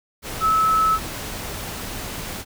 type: tone in noise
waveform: sine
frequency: 1300 Hz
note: E6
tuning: 24 cents flat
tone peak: -15 dBFS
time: 0.4-0.99 s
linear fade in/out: 50 ms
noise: pink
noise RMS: -31 dBFS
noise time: 0.22-2.45 s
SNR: +13 dB
effects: none